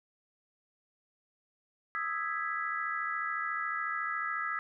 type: chord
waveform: sine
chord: E major seventh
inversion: third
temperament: equal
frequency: 1244.5 / 1318.5 / 1661.2 / 1975.5 Hz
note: D#6 / E6 / G#6 / B6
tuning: 0 / 0 / 0 / 0 cents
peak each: -38 / -36 / -37 / -38 dBFS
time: 1.95-4.59 s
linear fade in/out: 0 ms
effects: none